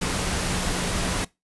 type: tone in noise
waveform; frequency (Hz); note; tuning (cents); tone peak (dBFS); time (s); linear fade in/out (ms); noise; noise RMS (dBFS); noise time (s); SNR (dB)
sine; 181; F#3; -38; -32; 0.01-1.25; 10; pink; -26; 0.01-1.25; -9
effects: noise-tail reverb RT60 0.2 s tail -21 dB re dry + resampled to 24000 Hz